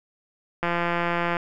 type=click train; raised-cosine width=0.5 ms; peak=-10 dBFS; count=128; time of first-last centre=0.63-1.368 s; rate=172 Hz; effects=none